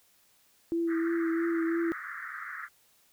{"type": "tone with vibrato", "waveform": "sine", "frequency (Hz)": 332.7, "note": "E4", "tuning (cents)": 16, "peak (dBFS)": -26, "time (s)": [0.72, 1.92], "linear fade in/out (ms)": 0, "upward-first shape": "triangle", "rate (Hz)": 3, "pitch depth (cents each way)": 26}
{"type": "band-pass noise", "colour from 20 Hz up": "pink", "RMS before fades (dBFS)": -40, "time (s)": [0.87, 2.69], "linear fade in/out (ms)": 50, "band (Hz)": [1200, 2000], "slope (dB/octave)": 96}
{"effects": ["white hiss -65 dBFS RMS until 3.12 s"]}